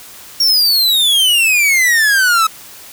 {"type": "exponential sweep", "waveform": "45% pulse", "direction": "down", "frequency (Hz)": [5600, 1279], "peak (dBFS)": -9, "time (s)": [0.4, 2.47], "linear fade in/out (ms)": 5, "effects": ["white hiss -36 dBFS RMS until 2.92 s"]}